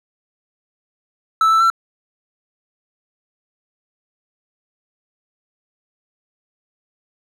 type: tone with pitch steps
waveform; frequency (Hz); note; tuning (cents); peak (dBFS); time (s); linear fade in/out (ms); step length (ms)
triangle; 1315 / 1323 / 1347; E6 / E6 / E6; -5 / +6 / +37; -9; 1.41-1.701; 2; 97
effects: none